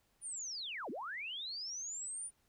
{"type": "linear two-way sweep", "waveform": "sine", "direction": "down then up", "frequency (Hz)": [9600, 198.6, 9600], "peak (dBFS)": -40, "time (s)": [0.21, 2.31], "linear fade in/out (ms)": 50, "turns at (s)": 0.9, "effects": ["pink hiss -75 dBFS RMS until 2.48 s"]}